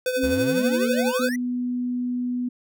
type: tone with tremolo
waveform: square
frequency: 506 Hz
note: B4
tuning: 42 cents sharp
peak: -20 dBFS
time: 0.06-1.29 s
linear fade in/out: 2 ms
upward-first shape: triangle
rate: 12 Hz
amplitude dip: 65%
type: tone with pitch glide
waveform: sine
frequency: 265.5 to 237.9 Hz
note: C4 to A#3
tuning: +25 to +35 cents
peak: -22 dBFS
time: 0.16-1.13 s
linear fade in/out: 50 ms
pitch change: -190 cents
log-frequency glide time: 0.52-0.68 s
type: exponential sweep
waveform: square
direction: up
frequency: 63.9 to 2024 Hz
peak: -30 dBFS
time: 0.23-1.36 s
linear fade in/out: 5 ms
type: tone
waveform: sine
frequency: 246.9 Hz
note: B3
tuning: in tune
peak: -23 dBFS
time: 1.19-2.49 s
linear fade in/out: 10 ms
effects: none